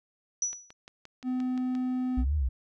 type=tone with exponential decay; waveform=sine; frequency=5900 Hz; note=F#8; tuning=6 cents flat; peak=-23 dBFS; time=0.42-0.73 s; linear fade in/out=2 ms; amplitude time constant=66 ms
type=click train; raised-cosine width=0.2 ms; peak=-29 dBFS; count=8; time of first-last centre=0.53-1.752 s; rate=5.73 Hz
type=tone; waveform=triangle; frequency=253.8 Hz; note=B3; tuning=47 cents sharp; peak=-25 dBFS; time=1.23-2.25 s; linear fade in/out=50 ms
type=exponential two-way sweep; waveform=sine; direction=up then down; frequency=58.27 to 77.78 to 58.27 Hz; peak=-24 dBFS; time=2.17-2.49 s; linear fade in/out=10 ms; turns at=2.36 s
effects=none